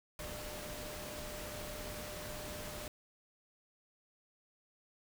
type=tone in noise; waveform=sine; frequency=601 Hz; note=D5; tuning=40 cents sharp; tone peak=-48 dBFS; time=0.19-2.88 s; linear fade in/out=2 ms; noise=pink; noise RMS=-45 dBFS; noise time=0.19-2.88 s; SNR=-6 dB; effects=none